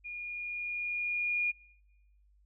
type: tone with level ramp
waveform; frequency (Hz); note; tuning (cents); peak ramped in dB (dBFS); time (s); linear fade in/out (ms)
sine; 2431; D#7; -41; -39 to -27; 0.04-1.52; 20
effects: noise-tail reverb RT60 1.0 s tail -25 dB re dry + added 50 Hz sine -62 dBFS peak until 2.45 s